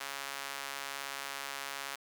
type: tone with high-pass filter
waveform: sawtooth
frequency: 138.8 Hz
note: C#3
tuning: 3 cents sharp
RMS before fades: -41 dBFS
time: 0-1.96 s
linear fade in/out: 10 ms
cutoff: 1200 Hz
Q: 0.79
effects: none